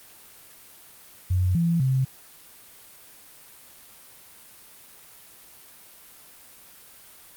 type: tone with pitch steps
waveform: sine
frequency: 91.2 / 168.9 / 131.6 Hz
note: F#2 / E3 / C3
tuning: -24 / +42 / +10 cents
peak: -19 dBFS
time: 1.3-2.05 s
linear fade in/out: 10 ms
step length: 250 ms
effects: white hiss -49 dBFS RMS until 7.36 s + Opus 32 kbps